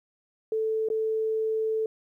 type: tone with dropouts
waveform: sine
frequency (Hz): 440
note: A4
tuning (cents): 0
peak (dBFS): -24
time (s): 0.52-1.86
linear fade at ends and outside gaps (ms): 2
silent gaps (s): 0.887-0.901
effects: 11-bit